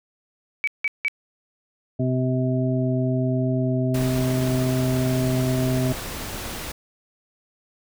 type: tone bursts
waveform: sine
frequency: 2289 Hz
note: D7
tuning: 45 cents flat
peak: -19 dBFS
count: 3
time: 0.64-1.082 s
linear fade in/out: 0 ms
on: 34 ms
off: 170 ms
type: harmonic tone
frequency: 128.4 Hz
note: C3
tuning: 32 cents flat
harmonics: 1 / 2 / 3 / 5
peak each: -22 / -24 / -30 / -29 dBFS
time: 1.99-5.93 s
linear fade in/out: 10 ms
type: noise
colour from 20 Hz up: pink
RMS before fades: -32 dBFS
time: 3.94-6.72 s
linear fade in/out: 5 ms
effects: none